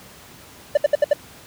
triangle tone bursts, 587.3 Hz, D5, in tune, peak -9 dBFS, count 5, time 0.75-1.133 s, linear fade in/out 5 ms, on 23 ms, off 67 ms, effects pink hiss -44 dBFS RMS until 1.46 s + high-pass 80 Hz 12 dB/octave

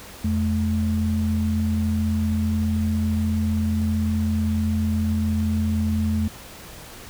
sine tone pair together, 85.88 / 216.4 Hz, F2 / A3, -29 / -29 cents, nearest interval octave + major third, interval 1600 cents, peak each -22 dBFS, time 0.24-6.28 s, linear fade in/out 5 ms, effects pink hiss -41 dBFS RMS until 7.09 s

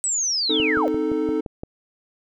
sine linear sweep, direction down, 8090 to 425.1 Hz, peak -20 dBFS, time 0.04-0.88 s, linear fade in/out 0 ms
triangle chord, A diminished, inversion first, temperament equal, 261.6 / 311.1 / 440 Hz, C4 / Eb4 / A4, 0 / 0 / 0 cents, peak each -27 / -21 / -22 dBFS, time 0.49-1.41 s, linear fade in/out 10 ms
click train, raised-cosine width 2 ms, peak -18 dBFS, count 7, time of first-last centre 0.6-1.634 s, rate 5.8 Hz
effects none

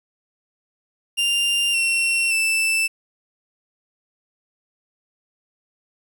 40% pulse tone with pitch steps, 2794 / 2721 / 2649 Hz, F7 / F7 / E7, 0 / -46 / +8 cents, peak -17 dBFS, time 1.17-2.88 s, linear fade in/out 20 ms, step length 570 ms, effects 9-bit

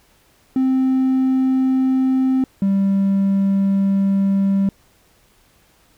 triangle tone pair in turn, 261.6 / 195.98 Hz, C4 / G3, 0 / 0 cents, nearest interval perfect fourth, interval 500 cents, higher first, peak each -11 dBFS, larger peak neither, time 0.56-2.44 / 2.62-4.69 s, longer second, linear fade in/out 2 ms, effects tanh soft clip ceiling -8 dBFS + pink hiss -56 dBFS RMS until 5.97 s

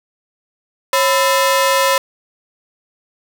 sawtooth ring-modulated tone, 776 Hz, G5, 18 cents flat, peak -5 dBFS, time 0.93-1.98 s, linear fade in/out 2 ms, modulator 231 Hz, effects none

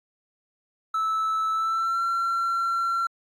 triangle tone with pitch glide, 1309 to 1361.4 Hz, E6 to F6, -13 to -45 cents, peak -20 dBFS, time 0.94-3.07 s, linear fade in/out 5 ms, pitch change +68 cents, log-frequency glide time 1.52-2.02 s, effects tanh soft clip ceiling -16 dBFS + AAC 64 kbps

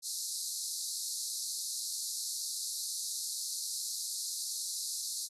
pink band-pass noise, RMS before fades -38 dBFS, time 0.02-5.29 s, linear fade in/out 50 ms, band 4000 to 12000 Hz, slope 96 dB/octave, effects none

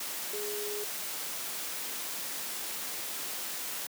sine tone in noise, 415.3 Hz, G#4, in tune, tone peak -36 dBFS, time 0.33-0.84 s, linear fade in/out 5 ms, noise white, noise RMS -37 dBFS, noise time 0-3.87 s, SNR -2 dB, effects high-pass 200 Hz 12 dB/octave

